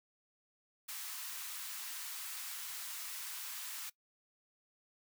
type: high-pass noise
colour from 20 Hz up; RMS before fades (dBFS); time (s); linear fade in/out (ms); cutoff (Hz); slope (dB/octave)
white; -44; 0.88-3.9; 10; 960; 24
effects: noise-tail reverb RT60 0.1 s tail -20 dB re dry